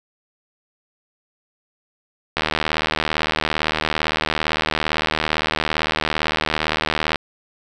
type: click train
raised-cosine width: 0.3 ms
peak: -3 dBFS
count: 373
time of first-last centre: 2.37-7.158 s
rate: 77.7 Hz
effects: none